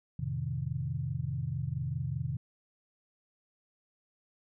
sine chord, F dominant seventh, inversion none, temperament equal, 87.31 / 110 / 130.81 / 155.56 Hz, F2 / A2 / C3 / Eb3, 0 / 0 / 0 / 0 cents, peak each -40 / -40 / -34 / -37 dBFS, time 0.19-2.37 s, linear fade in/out 5 ms, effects none

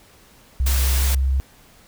sine tone with pitch glide, 65.41 to 66.55 Hz, C2 to C2, 0 to +30 cents, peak -16 dBFS, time 0.6-1.4 s, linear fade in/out 0 ms, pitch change +30 cents, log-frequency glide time 0.8-1 s
white noise, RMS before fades -26 dBFS, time 0.66-1.15 s, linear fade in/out 5 ms
effects pink hiss -51 dBFS RMS until 1.87 s

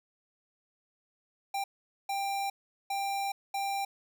square tone bursts at uneven times, 791 Hz, G5, 15 cents sharp, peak -31 dBFS, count 4, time 1.54-1.64 / 2.09-2.5 / 2.9-3.32 / 3.54-3.85 s, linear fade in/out 5 ms, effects none

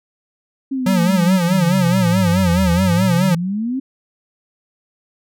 sine exponential two-way sweep, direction down then up, 273.6 to 77.78 to 273.6 Hz, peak -18 dBFS, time 0.71-3.8 s, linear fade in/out 10 ms, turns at 2.69 s
square tone with vibrato, 180.3 Hz, F#3, 45 cents flat, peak -14 dBFS, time 0.86-3.35 s, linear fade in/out 5 ms, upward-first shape sine, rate 4.7 Hz, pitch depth 110 cents each way
effects none

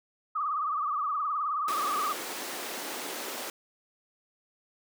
sine tone with vibrato, 1200 Hz, D6, 37 cents sharp, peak -27 dBFS, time 0.35-2.13 s, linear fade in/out 10 ms, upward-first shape triangle, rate 19 Hz, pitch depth 130 cents each way
pink high-pass noise, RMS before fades -37 dBFS, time 1.68-3.5 s, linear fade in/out 2 ms, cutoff 280 Hz, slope 24 dB/octave
effects none

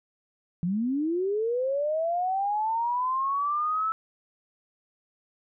sine linear sweep, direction up, 164.81 to 1318.5 Hz, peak -24 dBFS, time 0.63-3.92 s, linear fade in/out 0 ms, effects none

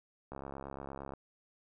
click train, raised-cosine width 1 ms, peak -29 dBFS, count 57, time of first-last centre 0.32-1.136 s, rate 68.6 Hz, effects none

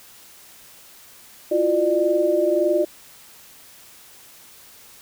sine tone cluster, 336 / 357.6 / 599 Hz, E4 / F4 / D5, +33 / +41 / +34 cents, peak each -23 / -21 / -19 dBFS, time 1.51-2.85 s, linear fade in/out 10 ms, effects white hiss -47 dBFS RMS until 5.01 s

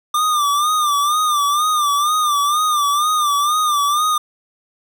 square tone with vibrato, 1194 Hz, D6, 28 cents sharp, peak -15 dBFS, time 0.14-4.18 s, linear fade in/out 5 ms, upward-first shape sine, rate 2.1 Hz, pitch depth 78 cents each way, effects none

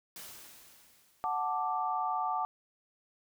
white noise with exponential decay, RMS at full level -45 dBFS, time 0.16-1.91 s, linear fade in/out 1 ms, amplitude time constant 380 ms
sine chord, D major, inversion first, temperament equal, 740 / 880 / 1174.7 Hz, F#5 / A5 / D6, 0 / 0 / 0 cents, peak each -34 dBFS, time 1.24-2.45 s, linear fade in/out 0 ms
effects none

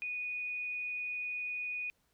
sine tone, 2472 Hz, D#7, 12 cents flat, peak -35 dBFS, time 0.02-1.9 s, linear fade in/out 0 ms, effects pink hiss -75 dBFS RMS until 2.13 s

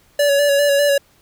square tone with vibrato, 570 Hz, C#5, 48 cents sharp, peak -13 dBFS, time 0.19-0.98 s, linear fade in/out 5 ms, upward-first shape square, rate 5 Hz, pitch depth 26 cents each way, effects pink hiss -55 dBFS RMS until 1.21 s

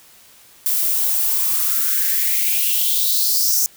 violet noise with high-pass filter sweep, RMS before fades -18 dBFS, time 0.66-3.66 s, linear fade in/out 0 ms, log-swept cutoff 530 to 6100 Hz, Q 5.2, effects white hiss -48 dBFS RMS until 3.76 s

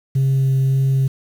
sine tone with vibrato, 134.1 Hz, C3, 43 cents sharp, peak -11 dBFS, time 0.15-1.08 s, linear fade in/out 10 ms, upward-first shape sine, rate 1.8 Hz, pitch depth 8 cents each way, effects tanh soft clip ceiling -12 dBFS + 7-bit

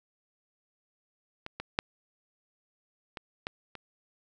clicks, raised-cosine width 0.3 ms, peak -22 / -20 / -9 / -22 / -17 / -26 dBFS, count 6, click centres 1.464 / 1.6 / 1.789 / 3.172 / 3.469 / 3.753 s, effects none

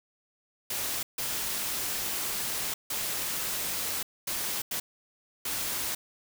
white noise bursts at uneven times, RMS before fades -32 dBFS, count 6, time 0.7-1.03 / 1.18-2.74 / 2.9-4.03 / 4.27-4.62 / 4.71-4.8 / 5.45-5.95 s, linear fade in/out 5 ms, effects none

